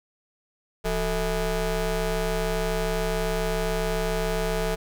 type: ring-modulated tone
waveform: 25% pulse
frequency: 204.4 Hz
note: G#3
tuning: 27 cents flat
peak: -17 dBFS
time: 0.84-4.76 s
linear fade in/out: 20 ms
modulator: 238 Hz
effects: none